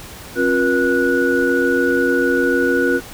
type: tone cluster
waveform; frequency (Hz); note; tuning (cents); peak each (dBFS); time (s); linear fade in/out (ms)
sine; 269.1 / 355.7 / 478.7 / 1468; C4 / F4 / A#4 / F#6; +49 / +32 / +46 / -14; -19; 0.35-3.01; 50
effects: pink hiss -36 dBFS RMS until 3.13 s